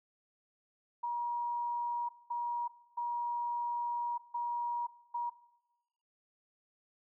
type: tone bursts at uneven times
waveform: sine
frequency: 954 Hz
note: A#5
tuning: 40 cents sharp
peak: -32 dBFS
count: 5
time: 1.03-2.09 / 2.3-2.68 / 2.97-4.18 / 4.34-4.87 / 5.14-5.3 s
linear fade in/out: 10 ms
effects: noise-tail reverb RT60 0.9 s tail -17 dB re dry